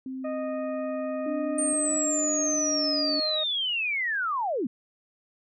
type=tone; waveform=sine; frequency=261.6 Hz; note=C4; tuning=in tune; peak=-32 dBFS; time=0.06-1.73 s; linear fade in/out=2 ms
type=harmonic tone; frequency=619 Hz; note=D#5; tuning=9 cents flat; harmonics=1 / 2 / 3 / 4; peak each=-30 / -41 / -48 / -51 dBFS; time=0.24-3.44 s; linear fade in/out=10 ms
type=tone with pitch glide; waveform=sine; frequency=294.4 to 287 Hz; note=D4 to D4; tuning=+4 to -40 cents; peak=-29 dBFS; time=1.26-3.2 s; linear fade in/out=5 ms; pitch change=-44 cents; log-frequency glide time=2.64-2.92 s
type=linear sweep; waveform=sine; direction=down; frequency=8870 to 207.7 Hz; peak=-25 dBFS; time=1.58-4.67 s; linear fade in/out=5 ms
effects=none